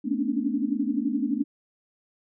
sine tone cluster, 219 / 245.3 / 273 / 284.7 / 296.3 Hz, A3 / B3 / C#4 / C#4 / D4, -8 / -12 / -26 / +46 / +15 cents, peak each -30 dBFS, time 0.04-1.44 s, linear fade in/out 20 ms, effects none

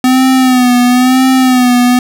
square tone with vibrato, 253.1 Hz, B3, 43 cents sharp, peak -6 dBFS, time 0.04-1.99 s, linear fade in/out 2 ms, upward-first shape sine, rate 1 Hz, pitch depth 56 cents each way, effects none

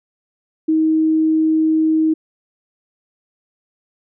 sine tone, 316.2 Hz, D#4, 28 cents sharp, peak -12 dBFS, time 0.68-2.14 s, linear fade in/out 10 ms, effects none

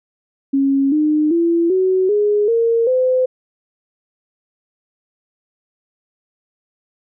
sine tone with pitch steps, 274.1 / 304.1 / 337.5 / 374.4 / 415.5 / 461 / 511.5 Hz, C#4 / D#4 / E4 / F#4 / G#4 / A#4 / C5, -19 / -40 / +41 / +20 / +1 / -19 / -39 cents, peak -12 dBFS, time 0.53-3.26 s, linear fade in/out 10 ms, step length 390 ms, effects none

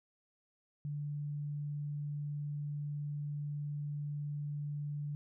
sine tone, 146.4 Hz, D3, 5 cents flat, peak -36 dBFS, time 0.85-5.15 s, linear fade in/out 0 ms, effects none

